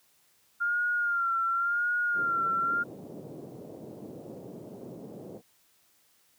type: tone with vibrato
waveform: sine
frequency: 1396.9 Hz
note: F6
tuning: in tune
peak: -25 dBFS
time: 0.6-2.84 s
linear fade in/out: 20 ms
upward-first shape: sine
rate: 0.92 Hz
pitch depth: 55 cents each way
type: band-pass noise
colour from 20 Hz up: white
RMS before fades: -44 dBFS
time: 2.13-5.42 s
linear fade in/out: 50 ms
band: 120 to 510 Hz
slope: 24 dB/octave
effects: white hiss -66 dBFS RMS until 6.38 s + high-pass 60 Hz 12 dB/octave